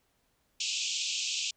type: band-pass noise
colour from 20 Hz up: pink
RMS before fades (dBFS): -33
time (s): 0.6-1.51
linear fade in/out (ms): 5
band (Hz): 2500 to 7600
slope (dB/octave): 96
effects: pink hiss -73 dBFS RMS until 1.56 s